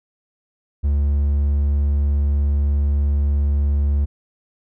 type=tone; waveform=triangle; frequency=71.6 Hz; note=D2; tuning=43 cents flat; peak=-13 dBFS; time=0.83-4.06 s; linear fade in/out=20 ms; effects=none